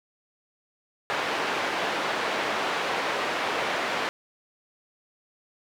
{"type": "band-pass noise", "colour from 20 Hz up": "pink", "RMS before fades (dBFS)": -28, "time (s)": [1.1, 4.09], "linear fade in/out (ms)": 0, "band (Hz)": [470, 2800], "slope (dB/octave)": 12, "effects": []}